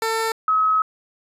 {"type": "tone pair in turn", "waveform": ["15% pulse", "sine"], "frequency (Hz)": [448.1, 1279.2], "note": ["A4", "D#6"], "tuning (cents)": [32, 48], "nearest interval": "octave + tritone", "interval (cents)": 1816, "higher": "second", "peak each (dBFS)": [-14, -15], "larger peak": "first", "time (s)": [[0.02, 0.32], [0.48, 0.82]], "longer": "second", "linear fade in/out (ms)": 2, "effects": ["resampled to 32000 Hz"]}